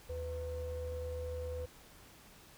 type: ring-modulated tone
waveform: triangle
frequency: 210.5 Hz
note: G#3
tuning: 24 cents sharp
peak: -31 dBFS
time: 0.09-1.66 s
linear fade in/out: 10 ms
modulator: 289 Hz
effects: tanh soft clip ceiling -32 dBFS + pink hiss -58 dBFS RMS until 2.57 s